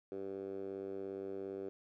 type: tone with band-pass filter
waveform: 10% pulse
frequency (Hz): 97.3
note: G2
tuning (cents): -12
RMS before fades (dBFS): -43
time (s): 0.12-1.69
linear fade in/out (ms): 0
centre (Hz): 400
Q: 3.4
effects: none